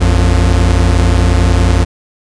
45% pulse tone pair together, 57.13 / 88.2 Hz, A#1 / F2, -34 / +18 cents, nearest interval minor sixth, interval 752 cents, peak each -10 dBFS, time 0-1.85 s, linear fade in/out 20 ms, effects resampled to 22050 Hz

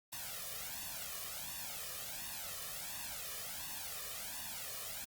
white noise with flanger, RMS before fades -44 dBFS, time 0.12-5.05 s, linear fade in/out 10 ms, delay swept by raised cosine 1.1 to 1.7 ms, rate 1.4 Hz, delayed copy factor +0.9, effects Opus 48 kbps

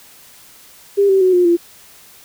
sine tone with pitch steps, 400.6 / 385.4 / 370.8 / 356.7 / 343.1 Hz, G4 / G4 / F#4 / F4 / F4, +38 / -29 / +4 / +37 / -31 cents, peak -9 dBFS, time 0.97-1.57 s, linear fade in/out 20 ms, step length 120 ms, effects white hiss -44 dBFS RMS until 2.24 s

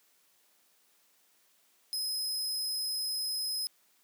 sawtooth tone, 5090 Hz, D#8, 39 cents sharp, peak -29 dBFS, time 1.93-3.67 s, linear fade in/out 0 ms, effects white hiss -68 dBFS RMS until 4.03 s + high-pass 200 Hz 12 dB/octave

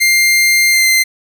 sawtooth tone with pitch glide, 2100 to 2079 Hz, C7 to C7, +6 to -12 cents, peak -5 dBFS, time 0-1.04 s, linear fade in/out 20 ms, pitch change -18 cents, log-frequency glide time 0.71-0.86 s, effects none

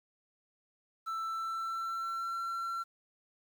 triangle tone with pitch glide, 1328 to 1356.7 Hz, E6 to E6, +12 to +49 cents, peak -32 dBFS, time 1.06-2.84 s, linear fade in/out 20 ms, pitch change +37 cents, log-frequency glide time 1.25-2.35 s, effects 10-bit

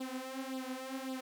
sawtooth tone with flanger, 261.6 Hz, C4, in tune, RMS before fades -41 dBFS, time 0-1.21 s, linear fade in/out 10 ms, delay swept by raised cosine 0.23 to 6.13 ms, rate 1.8 Hz, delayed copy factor +0.8, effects none

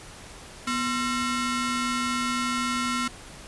sawtooth ring-modulated tone, 801 Hz, G5, 37 cents sharp, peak -18 dBFS, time 0.67-3.08 s, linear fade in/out 5 ms, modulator 556 Hz, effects pink hiss -44 dBFS RMS until 3.47 s + resampled to 24000 Hz

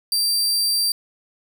sawtooth tone, 4699 Hz, D8, in tune, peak -15 dBFS, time 0.12-0.92 s, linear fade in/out 2 ms, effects none

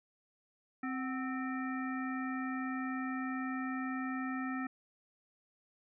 harmonic tone with a mistuned harmonic, 261.6 Hz, C4, in tune, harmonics 1 / 3 / 5 / 7 / 9, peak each -36 / -46 / -43 / -44 / -51 dBFS, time 0.83-4.67 s, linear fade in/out 5 ms, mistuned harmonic 3, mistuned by -75 cents, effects none

